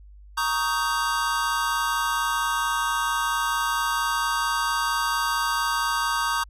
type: chord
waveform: square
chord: Eb dominant seventh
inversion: second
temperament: just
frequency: 933.4 / 1120.1 / 1244.5 / 1555.6 Hz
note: Bb5 / Db6 / Eb6 / G6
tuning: +2 / +18 / 0 / -14 cents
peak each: -29 dBFS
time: 0.37-6.44 s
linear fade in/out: 10 ms
effects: added 50 Hz sine -44 dBFS peak until 6.49 s + resampled to 32000 Hz